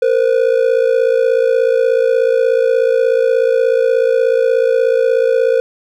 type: ring-modulated tone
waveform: triangle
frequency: 490.5 Hz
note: B4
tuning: 12 cents flat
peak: -5 dBFS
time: 0.02-5.6 s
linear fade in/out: 0 ms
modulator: 28.3 Hz
effects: none